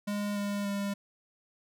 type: tone with pitch steps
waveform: square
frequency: 205.3 / 202.9 / 200.6 Hz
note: G#3 / G#3 / G3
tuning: -20 / -40 / +40 cents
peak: -31 dBFS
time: 0.07-0.94 s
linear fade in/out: 10 ms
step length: 290 ms
effects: none